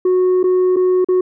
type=tone with dropouts; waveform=sine; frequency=367.1 Hz; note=F#4; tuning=14 cents flat; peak=-8 dBFS; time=0.05-1.21 s; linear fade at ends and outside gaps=5 ms; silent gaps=0.431-0.439 / 0.761-0.766 / 1.046-1.086 s; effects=tanh soft clip ceiling -10 dBFS